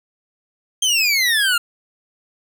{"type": "exponential sweep", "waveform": "25% pulse", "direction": "down", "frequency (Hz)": [3198, 1375], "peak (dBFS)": -11, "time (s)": [0.82, 1.58], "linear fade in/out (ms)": 5, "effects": []}